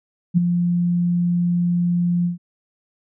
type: tone with ADSR envelope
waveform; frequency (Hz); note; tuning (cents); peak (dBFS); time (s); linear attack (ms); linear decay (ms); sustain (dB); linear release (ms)
sine; 174.61; F3; 0; -9; 0.34-2.38; 34; 11; -7; 130
effects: none